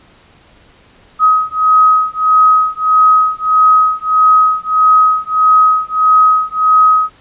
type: beating tone pair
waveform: sine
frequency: 1264 / 1265.6 Hz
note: D#6 / D#6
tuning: +27 / +29 cents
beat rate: 1.6 Hz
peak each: -10 dBFS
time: 1.19-7.1 s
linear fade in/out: 50 ms
effects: pink hiss -46 dBFS RMS until 7.2 s + resampled to 8000 Hz